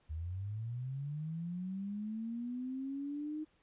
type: linear sweep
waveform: sine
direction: up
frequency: 74.6 to 311.1 Hz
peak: -37 dBFS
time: 0.09-3.45 s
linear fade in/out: 20 ms
effects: pink hiss -72 dBFS RMS until 3.62 s + resampled to 8000 Hz